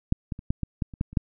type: clicks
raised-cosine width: 5 ms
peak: -8 / -17 / -26 / -11 / -15 / -13 / -28 / -13 / -29 / -8 dBFS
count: 10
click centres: 0.124 / 0.322 / 0.391 / 0.505 / 0.633 / 0.822 / 0.938 / 1.011 / 1.13 / 1.172 s
effects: none